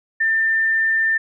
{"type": "tone", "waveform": "sine", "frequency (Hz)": 1792, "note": "A6", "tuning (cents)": 31, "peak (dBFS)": -15, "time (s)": [0.2, 1.18], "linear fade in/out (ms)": 10, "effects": []}